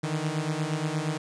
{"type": "beating tone pair", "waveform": "sawtooth", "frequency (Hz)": [150.9, 159.4], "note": ["D3", "D#3"], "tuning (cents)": [47, 42], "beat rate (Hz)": 8.5, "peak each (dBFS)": -26, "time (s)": [0.03, 1.18], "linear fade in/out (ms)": 10, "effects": ["resampled to 22050 Hz", "9-bit"]}